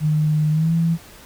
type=tone with pitch glide; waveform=sine; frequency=153 to 165.89 Hz; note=D#3 to E3; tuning=-29 to +11 cents; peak=-15 dBFS; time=0-0.98 s; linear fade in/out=50 ms; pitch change=+140 cents; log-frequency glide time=0.51-0.73 s; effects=pink hiss -44 dBFS RMS until 1.25 s